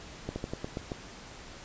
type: slowing click train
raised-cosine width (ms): 2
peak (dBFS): -20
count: 7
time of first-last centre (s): 0.29-0.918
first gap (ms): 70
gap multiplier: 1.16
effects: pink hiss -47 dBFS RMS until 1.64 s + resampled to 16000 Hz